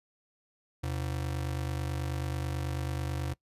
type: ring-modulated tone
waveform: square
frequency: 104.2 Hz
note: G#2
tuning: 6 cents sharp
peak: -29 dBFS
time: 0.83-3.34 s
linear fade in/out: 10 ms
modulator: 24.6 Hz
effects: noise-tail reverb RT60 0.1 s tail -22 dB re dry + resampled to 32000 Hz